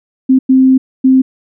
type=tone bursts at uneven times; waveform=sine; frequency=261.6 Hz; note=C4; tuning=in tune; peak=-4 dBFS; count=3; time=0.29-0.39 / 0.49-0.78 / 1.04-1.22 s; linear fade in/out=10 ms; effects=none